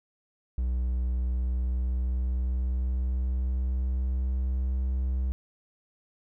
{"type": "tone with pitch glide", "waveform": "triangle", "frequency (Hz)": [61.9, 64.42], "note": ["B1", "C2"], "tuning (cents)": [5, -26], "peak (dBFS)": -23, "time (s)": [0.58, 5.32], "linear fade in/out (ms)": 0, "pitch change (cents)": 69, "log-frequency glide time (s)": [1.14, 4.74], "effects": []}